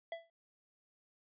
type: tone with exponential decay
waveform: square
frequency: 666 Hz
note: E5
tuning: 18 cents sharp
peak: -37 dBFS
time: 0.12-0.3 s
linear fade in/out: 2 ms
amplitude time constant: 38 ms
effects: resampled to 8000 Hz